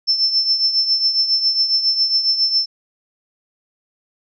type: tone with tremolo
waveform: sine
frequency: 5320 Hz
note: E8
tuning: 15 cents sharp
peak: -11 dBFS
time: 0.07-2.66 s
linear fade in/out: 20 ms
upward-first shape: triangle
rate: 7.3 Hz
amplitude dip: 70%
effects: none